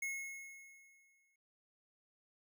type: tone with exponential decay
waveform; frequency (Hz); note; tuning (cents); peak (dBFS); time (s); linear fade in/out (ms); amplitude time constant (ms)
square; 2174; C#7; -34; -37; 0.02-1.36; 5; 290
effects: none